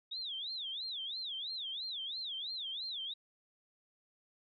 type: tone with vibrato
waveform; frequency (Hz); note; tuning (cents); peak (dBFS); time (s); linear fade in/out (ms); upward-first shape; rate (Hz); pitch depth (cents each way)
sine; 3617; A7; +47; -38; 0.11-3.14; 10; sine; 3; 260
effects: none